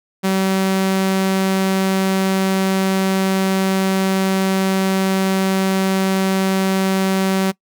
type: tone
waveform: sawtooth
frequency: 191.1 Hz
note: G3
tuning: 44 cents flat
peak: -11 dBFS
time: 0.23-7.52 s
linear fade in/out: 20 ms
effects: noise-tail reverb RT60 0.1 s tail -22 dB re dry